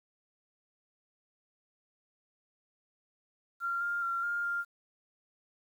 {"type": "tone with pitch steps", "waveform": "sine", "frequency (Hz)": [1382, 1402, 1373, 1407, 1398], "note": ["F6", "F6", "F6", "F6", "F6"], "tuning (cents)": [-19, 6, -30, 12, 1], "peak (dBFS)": -30, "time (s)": [3.6, 4.65], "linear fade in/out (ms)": 50, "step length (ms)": 210, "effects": ["10-bit"]}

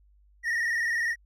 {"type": "tone with vibrato", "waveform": "triangle", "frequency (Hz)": 1864.7, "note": "A#6", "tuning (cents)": 0, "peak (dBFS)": -23, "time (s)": [0.43, 1.16], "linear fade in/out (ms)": 50, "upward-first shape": "square", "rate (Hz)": 20, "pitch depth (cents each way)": 48, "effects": ["added 50 Hz sine -57 dBFS peak until 1.25 s"]}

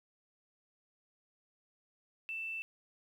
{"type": "tone with quantisation", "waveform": "sine", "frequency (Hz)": 2660, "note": "E7", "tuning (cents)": 15, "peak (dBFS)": -37, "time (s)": [2.29, 2.62], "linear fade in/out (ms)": 0, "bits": 11, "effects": []}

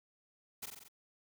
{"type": "noise with echo", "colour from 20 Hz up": "white", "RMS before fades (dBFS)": -42, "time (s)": [0.62, 0.66], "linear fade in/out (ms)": 10, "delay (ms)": 45, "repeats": 5, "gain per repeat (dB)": -3, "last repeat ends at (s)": 0.885, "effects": []}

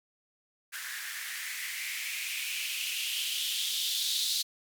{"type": "noise with band-pass filter sweep", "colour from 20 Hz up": "violet", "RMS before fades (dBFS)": -34, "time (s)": [0.72, 4.43], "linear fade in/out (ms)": 20, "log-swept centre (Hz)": [1600, 4000], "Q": 4.7, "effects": []}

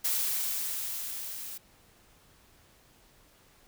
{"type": "noise with level ramp", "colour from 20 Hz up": "blue", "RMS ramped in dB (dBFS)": [-28, -41], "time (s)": [0.04, 1.58], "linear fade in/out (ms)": 10, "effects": ["pink hiss -61 dBFS RMS until 3.67 s"]}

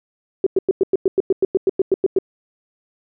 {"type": "tone bursts", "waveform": "sine", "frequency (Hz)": 382.3, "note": "G4", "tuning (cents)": -43, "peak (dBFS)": -11, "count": 15, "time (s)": [0.44, 2.187], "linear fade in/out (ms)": 2, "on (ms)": 25, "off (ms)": 98, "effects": []}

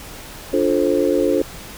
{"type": "chord", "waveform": "sine", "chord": "D minor seventh", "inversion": "none", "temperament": "just", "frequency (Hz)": [293.7, 352.4, 440.5, 528.6], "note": ["D4", "F4", "A4", "C5"], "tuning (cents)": [0, 16, 2, 18], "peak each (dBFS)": -20, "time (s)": [0.53, 1.42], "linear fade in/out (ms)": 5, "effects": ["pink hiss -36 dBFS RMS until 1.77 s"]}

